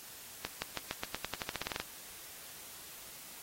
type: accelerating click train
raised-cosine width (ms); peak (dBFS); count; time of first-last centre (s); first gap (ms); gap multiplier
0.2; -17; 16; 0.45-1.8; 170; 0.9
effects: white hiss -50 dBFS RMS until 3.42 s + AAC 48 kbps